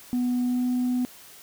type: tone with pitch glide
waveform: sine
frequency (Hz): 246.9 to 249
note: B3 to B3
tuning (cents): 0 to +14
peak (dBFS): -20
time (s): 0.13-1.05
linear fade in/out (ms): 0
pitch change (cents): +14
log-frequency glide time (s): 0.42-0.64
effects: tanh soft clip ceiling -20 dBFS + white hiss -48 dBFS RMS until 1.42 s